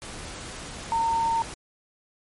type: tone in noise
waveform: sine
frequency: 914 Hz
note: A#5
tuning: 34 cents flat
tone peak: -21 dBFS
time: 0.92-1.42 s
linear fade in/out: 0 ms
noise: pink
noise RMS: -38 dBFS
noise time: 0.02-1.54 s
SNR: +14 dB
effects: MP3 48 kbps